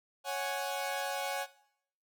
sawtooth chord, C# suspended fourth, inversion none, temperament equal, 554.4 / 740 / 830.6 Hz, C#5 / F#5 / G#5, 0 / 0 / 0 cents, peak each -34 dBFS, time 0.24-1.47 s, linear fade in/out 50 ms, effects noise-tail reverb RT60 0.7 s tail -18 dB re dry

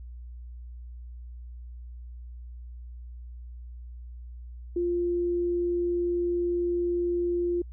sine tone, 348.9 Hz, F4, 2 cents flat, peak -24 dBFS, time 4.76-7.62 s, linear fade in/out 5 ms, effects added 60 Hz sine -39 dBFS peak until 7.72 s

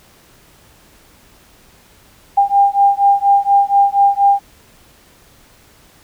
sine beating tone pair, 798 / 802.2 Hz, G5 / G5, +31 / +40 cents, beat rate 4.2 Hz, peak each -12 dBFS, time 2.37-4.4 s, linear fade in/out 10 ms, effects pink hiss -48 dBFS RMS until 6.03 s

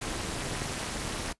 pink noise with amplitude modulation, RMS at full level -30 dBFS, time 0.01-1.33 s, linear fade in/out 10 ms, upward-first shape sine, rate 268 Hz, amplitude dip 95%, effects noise-tail reverb RT60 0.1 s tail -19 dB re dry + resampled to 24000 Hz

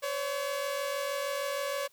sawtooth tone pair together, 519 / 565.4 Hz, C5 / C#5, -14 / +34 cents, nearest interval minor second, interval 148 cents, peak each -34 / -28 dBFS, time 0.02-1.88 s, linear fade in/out 20 ms, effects white hiss -65 dBFS RMS until 1.92 s

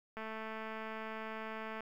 click train, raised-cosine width 0.5 ms, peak -29 dBFS, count 361, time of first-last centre 0.17-1.806 s, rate 220 Hz, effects 11-bit

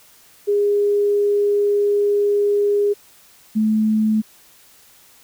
sine tone pair in turn, 409.1 / 216.7 Hz, G#4 / A3, -26 / -26 cents, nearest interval major seventh, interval 1100 cents, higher first, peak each -14 / -14 dBFS, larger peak neither, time 0.47-2.94 / 3.55-4.22 s, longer first, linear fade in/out 20 ms, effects white hiss -50 dBFS RMS until 5.23 s

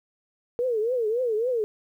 sine tone with vibrato, 466.2 Hz, A#4, in tune, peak -22 dBFS, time 0.59-1.64 s, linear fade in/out 0 ms, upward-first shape triangle, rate 3.6 Hz, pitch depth 200 cents each way, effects 10-bit

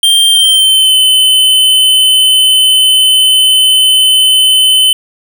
square tone with pitch glide, 3171 to 3042 Hz, G7 to F#7, +19 to +47 cents, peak -5 dBFS, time 0.03-4.93 s, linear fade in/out 2 ms, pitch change -72 cents, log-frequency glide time 0.3-0.96 s, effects none

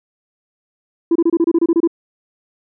sine tone bursts, 335 Hz, E4, 28 cents sharp, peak -8 dBFS, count 11, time 1.11-1.875 s, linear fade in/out 5 ms, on 45 ms, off 27 ms, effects tanh soft clip ceiling -8 dBFS

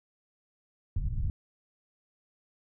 pink low-pass noise, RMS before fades -30 dBFS, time 0.96-1.3 s, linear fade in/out 2 ms, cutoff 130 Hz, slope 24 dB/octave, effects none

